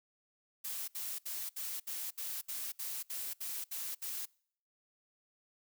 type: noise bursts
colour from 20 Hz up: blue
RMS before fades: -40 dBFS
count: 12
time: 0.64-4.257 s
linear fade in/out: 10 ms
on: 240 ms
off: 67 ms
effects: noise-tail reverb RT60 0.6 s tail -26 dB re dry